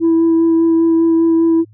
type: tone with vibrato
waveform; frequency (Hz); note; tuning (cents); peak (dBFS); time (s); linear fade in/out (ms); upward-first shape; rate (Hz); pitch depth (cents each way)
sine; 329.6; E4; 0; -7; 0-1.65; 50; sine; 5; 11
effects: tanh soft clip ceiling -7 dBFS + added 107 Hz sine -42 dBFS peak until 1.73 s